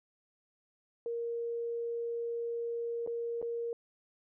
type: tone with dropouts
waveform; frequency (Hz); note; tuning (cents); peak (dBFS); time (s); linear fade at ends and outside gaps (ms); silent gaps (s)
sine; 467.8; A#4; +6; -33; 1.06-3.73; 1; 3.064-3.074 / 3.416-3.426
effects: none